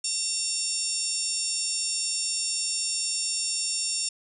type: harmonic tone with a mistuned harmonic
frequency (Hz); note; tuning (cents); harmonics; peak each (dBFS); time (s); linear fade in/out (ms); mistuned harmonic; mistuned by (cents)
909; A#5; -44; 3 / 4 / 5 / 6 / 7 / 8 / 9 / 10; -40 / -42 / -41 / -30 / -41 / -31 / -40 / -32; 0.04-4.09; 5; 7; +63
effects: none